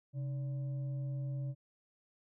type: tone with frequency modulation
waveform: sine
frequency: 134.2 Hz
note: C3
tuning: 44 cents sharp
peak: -35 dBFS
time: 0.13-1.55 s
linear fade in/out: 50 ms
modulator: 442 Hz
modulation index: 0.23
effects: none